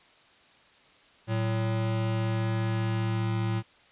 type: tone pair together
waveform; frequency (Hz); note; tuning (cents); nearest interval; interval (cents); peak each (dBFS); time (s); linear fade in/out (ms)
square; 112.5 / 187.42; A2 / F#3; +39 / +23; major sixth; 884; -27 / -35; 1.27-3.63; 50
effects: white hiss -58 dBFS RMS until 3.91 s + resampled to 8000 Hz